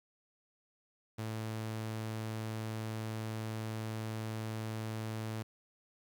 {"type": "tone", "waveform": "sawtooth", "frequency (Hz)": 110, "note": "A2", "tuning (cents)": 0, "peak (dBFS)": -33, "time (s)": [1.18, 5.43], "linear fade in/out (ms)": 10, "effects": ["11-bit"]}